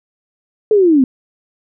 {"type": "linear sweep", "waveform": "sine", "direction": "down", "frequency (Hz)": [440, 246.9], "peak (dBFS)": -7, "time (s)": [0.71, 1.04], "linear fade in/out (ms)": 2, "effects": []}